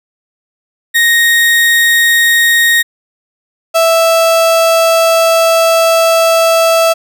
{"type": "tone pair in turn", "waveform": "35% pulse", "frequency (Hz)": [1864.7, 659.3], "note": ["A#6", "E5"], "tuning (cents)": [0, 0], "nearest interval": "octave + tritone", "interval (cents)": 1800, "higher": "first", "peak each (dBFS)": -5, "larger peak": "neither", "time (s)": [[0.94, 2.83], [3.74, 6.94]], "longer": "second", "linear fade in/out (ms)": 20, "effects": []}